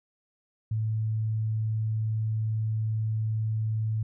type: tone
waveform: sine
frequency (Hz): 109.7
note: A2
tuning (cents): -5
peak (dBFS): -25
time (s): 0.71-4.03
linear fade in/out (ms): 5
effects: none